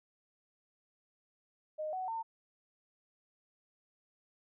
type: tone with pitch steps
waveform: sine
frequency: 617 / 746.6 / 903.3 Hz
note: D#5 / F#5 / A5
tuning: -15 / +15 / +45 cents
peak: -35 dBFS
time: 1.78-2.23 s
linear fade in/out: 20 ms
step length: 150 ms
effects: none